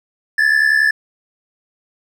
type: tone pair together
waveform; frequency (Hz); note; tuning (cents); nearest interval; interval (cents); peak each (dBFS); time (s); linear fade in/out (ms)
triangle; 1689.3 / 1760; G#6 / A6; +29 / 0; minor second; 71; -14 / -11; 0.38-0.91; 5
effects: none